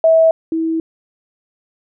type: tone pair in turn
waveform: sine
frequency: 649 / 324.5 Hz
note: E5 / E4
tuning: -27 / -27 cents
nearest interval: octave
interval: 1200 cents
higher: first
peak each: -7 / -15 dBFS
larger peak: first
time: 0.04-0.31 / 0.52-0.8 s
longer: second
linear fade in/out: 2 ms
effects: none

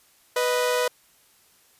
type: tone pair together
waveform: sawtooth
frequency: 493.9 / 622.3 Hz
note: B4 / D#5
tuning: 0 / 0 cents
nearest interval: major third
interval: 400 cents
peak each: -18 / -24 dBFS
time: 0.36-0.88 s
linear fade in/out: 5 ms
effects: white hiss -59 dBFS RMS until 1.79 s + resampled to 32000 Hz

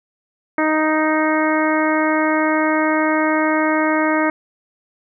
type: harmonic tone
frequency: 311.1 Hz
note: D#4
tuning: in tune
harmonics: 1 / 2 / 3 / 4 / 5 / 6 / 7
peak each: -18 / -21 / -23 / -24 / -25 / -26 / -26 dBFS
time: 0.58-4.3 s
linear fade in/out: 2 ms
effects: none

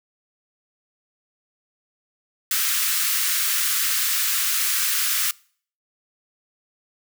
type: high-pass noise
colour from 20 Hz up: white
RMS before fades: -22 dBFS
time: 2.51-5.31 s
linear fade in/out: 2 ms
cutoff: 1200 Hz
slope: 48 dB/octave
effects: noise-tail reverb RT60 0.5 s tail -24 dB re dry

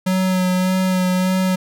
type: tone with vibrato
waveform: square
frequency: 185 Hz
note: F#3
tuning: in tune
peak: -16 dBFS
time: 0.06-1.56 s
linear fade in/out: 10 ms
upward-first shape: sine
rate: 1.7 Hz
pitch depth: 19 cents each way
effects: none

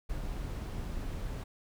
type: noise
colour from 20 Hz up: brown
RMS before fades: -37 dBFS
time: 0.09-1.44 s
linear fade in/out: 10 ms
effects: none

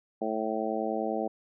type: harmonic tone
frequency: 110 Hz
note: A2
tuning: in tune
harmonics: 2 / 3 / 4 / 5 / 6 / 7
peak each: -35 / -35 / -35 / -35 / -35 / -35 dBFS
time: 0.21-1.28 s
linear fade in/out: 10 ms
effects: none

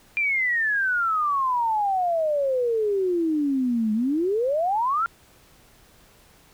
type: exponential two-way sweep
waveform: sine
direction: down then up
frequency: 2408 to 210.2 to 1408 Hz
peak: -20 dBFS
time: 0.17-5.06 s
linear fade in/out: 0 ms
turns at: 3.93 s
effects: pink hiss -55 dBFS RMS until 6.53 s

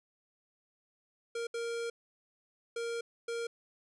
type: tone bursts at uneven times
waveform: square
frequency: 466.2 Hz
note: A#4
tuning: in tune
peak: -35 dBFS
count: 4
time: 1.35-1.47 / 1.54-1.9 / 2.76-3.01 / 3.28-3.47 s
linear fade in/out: 5 ms
effects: resampled to 22050 Hz + 12-bit

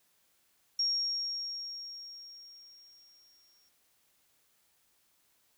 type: tone with exponential decay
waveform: sine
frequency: 5570 Hz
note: F8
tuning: 5 cents flat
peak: -26 dBFS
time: 0.79-3.69 s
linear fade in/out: 5 ms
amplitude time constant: 630 ms
effects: white hiss -71 dBFS RMS until 5.57 s

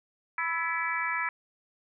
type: harmonic tone with a mistuned harmonic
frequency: 329.6 Hz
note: E4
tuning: in tune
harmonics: 3 / 4 / 5 / 6 / 7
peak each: -34 / -34 / -34 / -34 / -34 dBFS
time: 0.38-1.29 s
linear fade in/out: 2 ms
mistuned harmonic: 5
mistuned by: +49 cents
effects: none

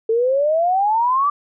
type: exponential sweep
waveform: sine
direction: up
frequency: 440 to 1183 Hz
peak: -14 dBFS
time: 0.09-1.3 s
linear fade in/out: 5 ms
effects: none

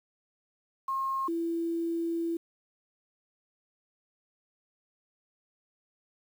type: tone pair in turn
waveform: sine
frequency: 1073 / 334.5 Hz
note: C6 / E4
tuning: +43 / +25 cents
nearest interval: octave + minor sixth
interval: 2018 cents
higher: first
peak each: -28 dBFS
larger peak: neither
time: 0.88-1.28 / 1.28-2.37 s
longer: second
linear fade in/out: 5 ms
effects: 9-bit

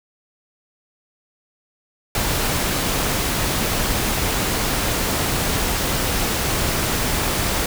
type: noise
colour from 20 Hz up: pink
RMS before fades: -21 dBFS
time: 2.15-7.66 s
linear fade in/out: 2 ms
effects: none

